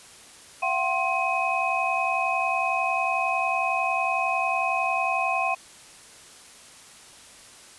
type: tone cluster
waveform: sine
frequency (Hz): 685 / 756 / 1058 / 2528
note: F5 / F#5 / C6 / D#7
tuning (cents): -34 / +37 / +19 / +27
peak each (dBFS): -29 / -27 / -28 / -27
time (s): 0.62-5.55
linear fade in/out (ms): 10
effects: white hiss -48 dBFS RMS until 7.78 s + resampled to 24000 Hz